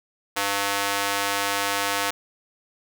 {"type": "tone with high-pass filter", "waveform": "square", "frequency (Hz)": 100, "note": "G2", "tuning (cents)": 35, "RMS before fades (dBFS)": -25, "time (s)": [0.36, 2.11], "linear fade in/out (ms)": 10, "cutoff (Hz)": 850, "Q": 0.68, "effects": []}